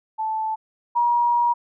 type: tone pair in turn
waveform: sine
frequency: 876 / 954.2 Hz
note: A5 / A#5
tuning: -8 / +40 cents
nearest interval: minor second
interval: 148 cents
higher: second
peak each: -22 / -16 dBFS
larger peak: second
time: 0.18-0.56 / 0.95-1.54 s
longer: second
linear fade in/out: 20 ms
effects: none